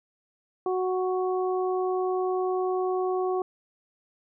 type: harmonic tone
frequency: 370 Hz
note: F#4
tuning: in tune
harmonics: 1 / 2 / 3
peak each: -25 / -31 / -35 dBFS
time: 0.66-3.42 s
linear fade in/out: 2 ms
effects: none